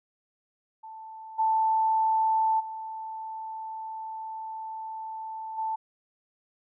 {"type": "tone with level steps", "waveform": "sine", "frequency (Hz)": 883, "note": "A5", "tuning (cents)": 6, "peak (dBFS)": [-40, -21, -34, -27], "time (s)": [0.83, 5.76], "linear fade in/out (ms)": 10, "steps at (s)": [1.38, 2.59, 5.57], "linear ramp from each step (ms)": 20, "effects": []}